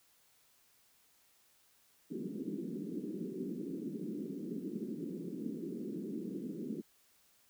pink band-pass noise, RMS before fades -41 dBFS, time 2.1-6.82 s, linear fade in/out 20 ms, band 180 to 390 Hz, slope 48 dB/octave, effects white hiss -69 dBFS RMS until 7.49 s

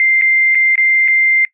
sine tone with dropouts, 2093 Hz, C7, in tune, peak -9 dBFS, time 0-1.45 s, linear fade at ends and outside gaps 1 ms, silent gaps 0.213-0.22 / 0.548-0.553 / 0.755-0.778 / 1.078-1.082 s, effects noise-tail reverb RT60 0.1 s tail -19 dB re dry

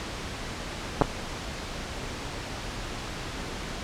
clicks, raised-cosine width 1 ms, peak -5 dBFS, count 2, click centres 1.013 / 1.02 s, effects pink hiss -35 dBFS RMS until 3.83 s + low-pass 6000 Hz 12 dB/octave

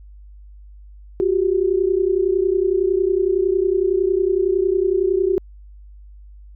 sine tone pair together, 361.1 / 392 Hz, F#4 / G4, -42 / 0 cents, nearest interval minor second, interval 142 cents, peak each -18 dBFS, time 1.2-5.38 s, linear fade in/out 0 ms, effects added 50 Hz sine -39 dBFS peak until 6.55 s

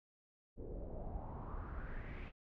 brown noise with low-pass filter sweep, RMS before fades -45 dBFS, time 0.56-2.32 s, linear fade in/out 50 ms, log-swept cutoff 420 to 2600 Hz, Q 3.9, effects none

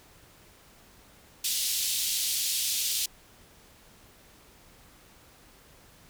pink band-pass noise, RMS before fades -29 dBFS, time 1.44-3.06 s, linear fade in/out 5 ms, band 3300 to 16000 Hz, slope 24 dB/octave, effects pink hiss -56 dBFS RMS until 6.09 s

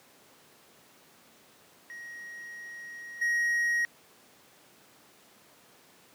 triangle tone with level steps, 1888 Hz, A#6, 22 cents sharp, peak -39 / -23 dBFS, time 1.9-3.85 s, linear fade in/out 0 ms, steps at 3.21 s, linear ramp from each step 10 ms, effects pink hiss -58 dBFS RMS until 6.14 s + high-pass 200 Hz 12 dB/octave

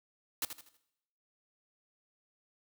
white noise with echo, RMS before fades -33 dBFS, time 0.42-0.45 s, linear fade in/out 2 ms, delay 80 ms, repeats 4, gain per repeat -9 dB, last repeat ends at 0.77 s, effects noise-tail reverb RT60 0.8 s tail -18 dB re dry + high-pass 80 Hz 12 dB/octave

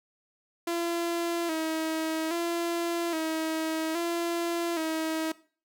sawtooth tone with vibrato, 329.6 Hz, E4, in tune, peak -24 dBFS, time 0.67-5.32 s, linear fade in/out 5 ms, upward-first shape square, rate 0.61 Hz, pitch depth 56 cents each way, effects noise-tail reverb RT60 0.4 s tail -18 dB re dry

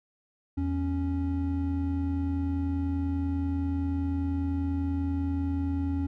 triangle tone pair together, 82.41 / 277.5 Hz, E2 / C#4, 0 / +2 cents, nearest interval octave + major sixth, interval 2102 cents, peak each -27 dBFS, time 0.57-6.07 s, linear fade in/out 10 ms, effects none

